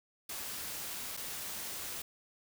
white noise with dropouts, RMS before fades -41 dBFS, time 0.29-2.02 s, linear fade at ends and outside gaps 5 ms, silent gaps 1.168-1.172 s, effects none

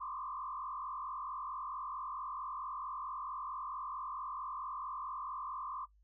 sine tone with frequency modulation, 1109 Hz, C#6, in tune, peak -39 dBFS, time 0-5.86 s, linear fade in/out 20 ms, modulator 44.5 Hz, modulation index 2.2, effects noise-tail reverb RT60 0.1 s tail -18 dB re dry + added 51 Hz sine -64 dBFS peak until 6.03 s

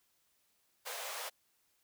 pink high-pass noise, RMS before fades -42 dBFS, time 0.85-1.3 s, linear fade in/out 20 ms, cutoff 490 Hz, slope 48 dB/octave, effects white hiss -75 dBFS RMS until 1.83 s

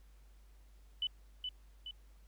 sine tone with echo, 2994 Hz, F#7, 20 cents sharp, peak -32 dBFS, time 1.02-1.07 s, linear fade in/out 2 ms, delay 420 ms, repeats 2, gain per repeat -5 dB, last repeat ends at 1.91 s, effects added 50 Hz sine -57 dBFS peak until 2.27 s + pink hiss -72 dBFS RMS until 2.27 s

